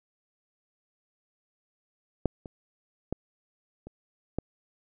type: clicks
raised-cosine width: 2 ms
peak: -10 / -27 / -16 / -29 / -15 dBFS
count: 5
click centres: 2.257 / 2.458 / 3.126 / 3.87 / 4.386 s
effects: none